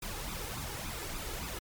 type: noise with flanger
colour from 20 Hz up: pink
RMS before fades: -39 dBFS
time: 0.02-1.59 s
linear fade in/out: 5 ms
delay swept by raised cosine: 0.8 to 2.4 ms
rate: 3.5 Hz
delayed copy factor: +0.6
effects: MP3 96 kbps